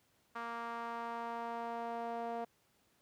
sawtooth tone with band-pass filter sweep, 233.1 Hz, A#3, in tune, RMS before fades -41 dBFS, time 0.35-2.45 s, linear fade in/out 10 ms, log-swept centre 1200 to 670 Hz, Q 2.4, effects pink hiss -73 dBFS RMS until 3.01 s + high-pass 80 Hz 12 dB/octave

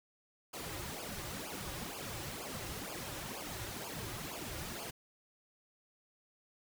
pink noise with flanger, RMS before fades -43 dBFS, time 0.53-4.91 s, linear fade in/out 10 ms, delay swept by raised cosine 0.51 to 4.61 ms, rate 2.1 Hz, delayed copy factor -0.9, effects none

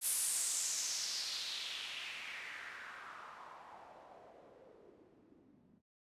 blue noise with low-pass filter sweep, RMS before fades -43 dBFS, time 0.01-5.82 s, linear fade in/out 50 ms, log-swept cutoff 11000 to 210 Hz, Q 3, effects noise-tail reverb RT60 0.1 s tail -20 dB re dry + resampled to 32000 Hz

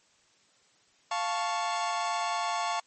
40% pulse chord, F augmented, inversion none, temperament equal, 698.5 / 880 / 1108.7 Hz, F5 / A5 / C#6, 0 / 0 / 0 cents, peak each -32 dBFS, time 1.11-2.8 s, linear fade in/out 5 ms, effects white hiss -65 dBFS RMS until 2.86 s + MP3 32 kbps

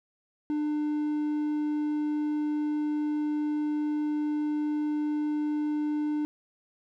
triangle tone, 299.6 Hz, D4, 35 cents sharp, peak -24 dBFS, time 0.5-6.25 s, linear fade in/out 0 ms, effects none

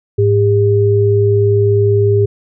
sine tone pair together, 105.75 / 402.4 Hz, G#2 / G4, +32 / +45 cents, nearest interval octave + major seventh, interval 2313 cents, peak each -11 dBFS, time 0.18-2.26 s, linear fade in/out 10 ms, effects none

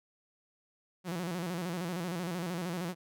sawtooth tone with vibrato, 174.9 Hz, F3, 3 cents sharp, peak -30 dBFS, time 1.04-2.95 s, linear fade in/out 50 ms, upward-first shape square, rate 13 Hz, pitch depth 85 cents each way, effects none

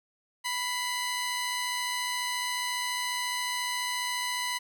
15% pulse tone pair together, 987.8 / 2070 Hz, B5 / C7, 0 / -19 cents, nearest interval octave + minor second, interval 1281 cents, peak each -24 / -29 dBFS, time 0.44-4.59 s, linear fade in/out 20 ms, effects none

